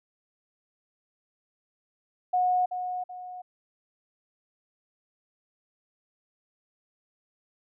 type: tone with echo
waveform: sine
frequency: 728 Hz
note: F#5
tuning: 28 cents flat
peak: -21 dBFS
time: 2.33-2.66 s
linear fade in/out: 10 ms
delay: 380 ms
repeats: 2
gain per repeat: -8 dB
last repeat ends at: 3.42 s
effects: none